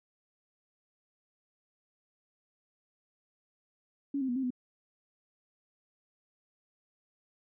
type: tone with pitch steps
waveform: sine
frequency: 280.1 / 263.3 / 243.4 / 265.5 / 249.8 Hz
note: C#4 / C4 / B3 / C4 / B3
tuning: +18 / +11 / -25 / +25 / +20 cents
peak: -29 dBFS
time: 4.14-4.505 s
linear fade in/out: 5 ms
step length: 73 ms
effects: none